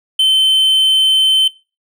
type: tone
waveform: triangle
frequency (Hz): 3080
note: G7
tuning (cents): -31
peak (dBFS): -7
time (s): 0.19-1.48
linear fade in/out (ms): 5
effects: noise-tail reverb RT60 0.3 s tail -20 dB re dry